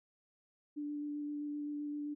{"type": "tone with vibrato", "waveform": "sine", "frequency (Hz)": 293.7, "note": "D4", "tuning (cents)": 0, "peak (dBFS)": -37, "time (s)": [0.76, 2.15], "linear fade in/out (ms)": 20, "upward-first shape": "square", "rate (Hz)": 7.7, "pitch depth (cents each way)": 8, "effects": []}